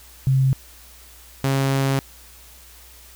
sine / sawtooth tone pair in turn, 132.9 / 135.93 Hz, C3 / C#3, +27 / -34 cents, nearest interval unison, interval 39 cents, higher second, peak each -14 dBFS, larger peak neither, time 0.27-0.53 / 1.44-1.99 s, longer second, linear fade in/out 0 ms, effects added 60 Hz sine -48 dBFS peak until 3.15 s + white hiss -47 dBFS RMS until 3.15 s

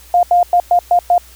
sine tone bursts at uneven times, 705 Hz, F5, 16 cents sharp, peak -7 dBFS, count 6, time 0.14-0.23 / 0.31-0.43 / 0.53-0.6 / 0.71-0.79 / 0.91-0.99 / 1.1-1.18 s, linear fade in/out 2 ms, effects added 60 Hz sine -42 dBFS peak until 1.35 s + white hiss -43 dBFS RMS until 1.35 s

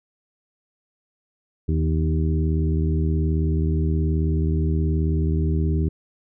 harmonic tone with a mistuned harmonic, 78.8 Hz, D#2, 23 cents sharp, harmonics 1 / 2 / 3 / 4 / 5, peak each -20 / -24 / -31 / -30 / -32 dBFS, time 1.68-5.89 s, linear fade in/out 10 ms, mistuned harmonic 3, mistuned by +26 cents, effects none

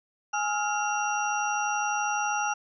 sine tone cluster, 833 / 1290 / 1402 / 2753 / 5750 Hz, G#5 / E6 / F6 / F7 / F8, +5 / -38 / +6 / -25 / +50 cents, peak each -28 / -36 / -31 / -35 / -35 dBFS, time 0.33-2.54 s, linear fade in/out 10 ms, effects none

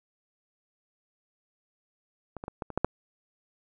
clicks, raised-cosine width 1 ms, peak -24 / -23 / -21 / -19 / -24 / -12 / -8 dBFS, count 7, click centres 2.367 / 2.439 / 2.481 / 2.622 / 2.703 / 2.776 / 2.846 s, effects none

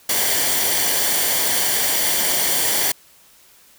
white noise with comb filter, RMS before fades -19 dBFS, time 0.09-2.92 s, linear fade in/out 5 ms, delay 0.77 ms, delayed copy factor -0.55, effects white hiss -51 dBFS RMS until 3.78 s

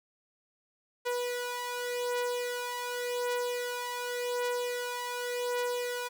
sawtooth beating tone pair, 488.6 / 489.48 Hz, B4 / B4, -19 / -16 cents, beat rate 0.88 Hz, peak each -33 / -29 dBFS, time 1.05-6.09 s, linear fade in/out 20 ms, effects none

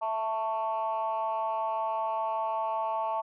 sine chord, A major, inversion second, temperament equal with one note detuned, 659.3 / 886.6 / 1108.7 Hz, E5 / A5 / C#6, 0 / +13 / 0 cents, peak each -32 / -29 / -34 dBFS, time 0.01-3.22 s, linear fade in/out 20 ms, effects tanh soft clip ceiling -22 dBFS

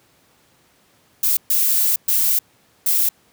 violet noise bursts at uneven times, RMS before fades -17 dBFS, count 4, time 1.23-1.37 / 1.5-1.96 / 2.08-2.39 / 2.86-3.09 s, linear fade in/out 5 ms, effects pink hiss -57 dBFS RMS until 3.32 s + high-pass 100 Hz 12 dB/octave

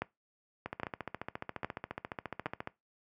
two click trains, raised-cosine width 0.5 ms, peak -22 / -18 dBFS, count 30 / 4, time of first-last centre 0.66-2.674 / 0.02-2.459 s, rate 14.4 / 1.23 Hz, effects noise-tail reverb RT60 0.2 s tail -20 dB re dry + high-pass 80 Hz 12 dB/octave

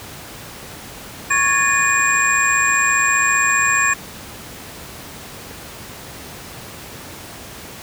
sine tone cluster, 1105 / 1673 / 1788 / 2449 / 7430 Hz, C#6 / G#6 / A6 / D#7 / A#8, -6 / +12 / +27 / -28 / -7 cents, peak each -20 dBFS, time 1.3-3.94 s, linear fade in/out 10 ms, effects pink hiss -35 dBFS RMS until 7.82 s + high-pass 60 Hz 12 dB/octave

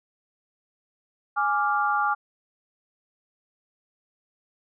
sine chord, D diminished, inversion second, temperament equal, 830.6 / 1174.7 / 1396.9 Hz, Ab5 / D6 / F6, 0 / 0 / 0 cents, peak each -25 / -25 / -26 dBFS, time 1.36-2.15 s, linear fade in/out 20 ms, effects none

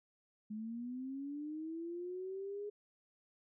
sine linear sweep, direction up, 209.9 to 417 Hz, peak -40 dBFS, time 0.5-2.7 s, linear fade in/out 10 ms, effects none

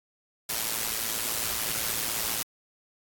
white noise with amplitude modulation, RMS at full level -27 dBFS, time 0.49-2.43 s, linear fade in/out 5 ms, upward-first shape sine, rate 112 Hz, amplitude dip 60%, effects AAC 64 kbps

